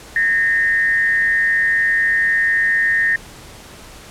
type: tone with frequency modulation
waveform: sine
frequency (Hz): 1834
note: A#6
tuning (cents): -29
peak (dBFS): -13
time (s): 0.16-3.16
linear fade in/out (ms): 2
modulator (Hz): 172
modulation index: 0.51
effects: pink hiss -39 dBFS RMS until 4.1 s + low-pass 11000 Hz 12 dB/octave